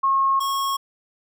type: tone pair in turn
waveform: sine / square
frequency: 1084 / 1094.1 Hz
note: C#6 / C#6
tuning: -39 / -23 cents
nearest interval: unison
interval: 16 cents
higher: second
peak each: -16 / -22 dBFS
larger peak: first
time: 0.03-0.4 / 0.4-0.77 s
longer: neither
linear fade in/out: 10 ms
effects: none